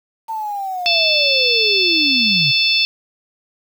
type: linear sweep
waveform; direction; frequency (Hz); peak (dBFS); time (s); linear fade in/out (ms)
sine; down; 905 to 128.2; -21; 0.28-2.52; 20
type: harmonic tone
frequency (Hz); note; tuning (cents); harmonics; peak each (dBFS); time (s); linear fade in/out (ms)
880; A5; 0; 3 / 4 / 5 / 6; -17 / -18 / -19 / -20; 0.86-2.85; 0
effects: 7-bit